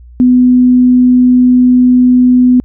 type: tone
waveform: sine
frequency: 250 Hz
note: B3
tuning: 21 cents sharp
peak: -3 dBFS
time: 0.2-2.6 s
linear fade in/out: 0 ms
effects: added 60 Hz sine -32 dBFS peak until 2.64 s